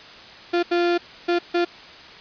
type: tone bursts at uneven times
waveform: 35% pulse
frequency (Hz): 347.6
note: F4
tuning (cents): -8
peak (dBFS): -16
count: 4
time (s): 0.53-0.63 / 0.71-0.98 / 1.28-1.39 / 1.54-1.65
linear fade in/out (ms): 10
effects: white hiss -42 dBFS RMS until 2.2 s + resampled to 11025 Hz